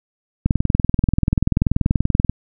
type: click train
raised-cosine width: 5 ms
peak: -3 dBFS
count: 39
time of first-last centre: 0.46-2.296 s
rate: 20.7 Hz
effects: none